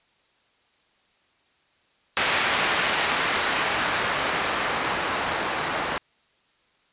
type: noise with low-pass filter sweep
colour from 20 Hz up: blue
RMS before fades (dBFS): -25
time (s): 2.17-5.98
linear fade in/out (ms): 0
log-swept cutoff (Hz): 2000 to 1100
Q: 0.71
effects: white hiss -64 dBFS RMS until 6.92 s + resampled to 8000 Hz